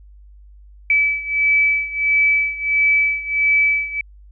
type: beating tone pair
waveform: sine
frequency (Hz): 2300 / 2301.5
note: D7 / D7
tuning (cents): -37 / -36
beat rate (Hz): 1.5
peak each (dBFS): -16 / -19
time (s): 0.9-4.01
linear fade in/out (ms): 2
effects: added 50 Hz sine -41 dBFS peak until 4.31 s